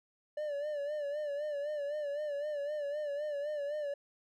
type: tone with vibrato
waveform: triangle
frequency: 586 Hz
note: D5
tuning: 4 cents flat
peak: -32 dBFS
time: 0.37-3.94 s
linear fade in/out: 5 ms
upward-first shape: sine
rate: 3.9 Hz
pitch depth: 66 cents each way
effects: none